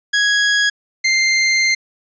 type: tone pair in turn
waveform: sawtooth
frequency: 1661.2 / 2093 Hz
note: G#6 / C7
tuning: 0 / 0 cents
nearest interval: major third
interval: 400 cents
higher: second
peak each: -9 dBFS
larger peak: neither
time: 0.13-0.7 / 1.04-1.75 s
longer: second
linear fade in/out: 10 ms
effects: resampled to 16000 Hz